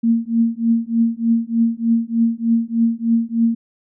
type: tone with tremolo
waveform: sine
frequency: 230 Hz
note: A#3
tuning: 23 cents flat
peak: -10 dBFS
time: 0.03-3.55 s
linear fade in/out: 10 ms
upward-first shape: triangle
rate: 3.3 Hz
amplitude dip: 100%
effects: none